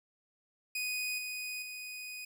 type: tone with level steps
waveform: sawtooth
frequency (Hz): 2489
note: D#7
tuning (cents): 0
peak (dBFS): -30 / -34 / -38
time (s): 0.75-2.25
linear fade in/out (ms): 5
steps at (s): 1.18 / 1.62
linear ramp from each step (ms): 5
effects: none